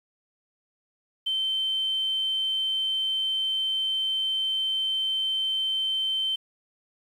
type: tone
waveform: sine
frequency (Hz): 3097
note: G7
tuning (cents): -22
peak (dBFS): -23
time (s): 1.26-6.36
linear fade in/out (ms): 10
effects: tanh soft clip ceiling -19 dBFS + 9-bit